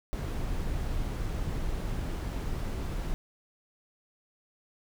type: noise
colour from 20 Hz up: brown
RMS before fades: -32 dBFS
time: 0.13-3.14 s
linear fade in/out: 0 ms
effects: none